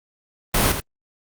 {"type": "noise with echo", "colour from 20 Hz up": "pink", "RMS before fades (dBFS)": -18, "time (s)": [0.54, 0.72], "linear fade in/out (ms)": 5, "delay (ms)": 83, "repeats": 1, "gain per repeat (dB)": -8, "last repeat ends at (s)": 0.803, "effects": ["Opus 32 kbps"]}